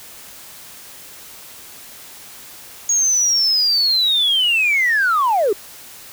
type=linear sweep; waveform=sine; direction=down; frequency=6645 to 370 Hz; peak=-12 dBFS; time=2.89-5.53 s; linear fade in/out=5 ms; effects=tanh soft clip ceiling -10 dBFS + white hiss -39 dBFS RMS until 6.12 s